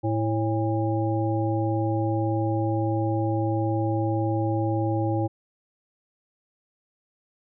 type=harmonic tone with a mistuned harmonic; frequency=109.8 Hz; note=A2; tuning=3 cents flat; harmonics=1 / 3 / 5 / 7; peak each=-25 / -26 / -31 / -31 dBFS; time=0.03-5.28 s; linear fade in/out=20 ms; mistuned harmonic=7; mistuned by=+87 cents; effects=none